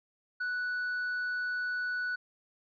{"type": "tone", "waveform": "triangle", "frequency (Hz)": 1480, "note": "F#6", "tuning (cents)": 0, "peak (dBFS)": -29, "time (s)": [0.4, 2.16], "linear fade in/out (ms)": 10, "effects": ["resampled to 11025 Hz"]}